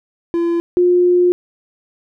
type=tone pair in turn; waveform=triangle / sine; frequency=340 / 356 Hz; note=F4 / F4; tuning=-46 / +33 cents; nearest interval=minor second; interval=79 cents; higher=second; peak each=-12 / -9 dBFS; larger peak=second; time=0.34-0.6 / 0.77-1.32 s; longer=second; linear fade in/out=0 ms; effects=none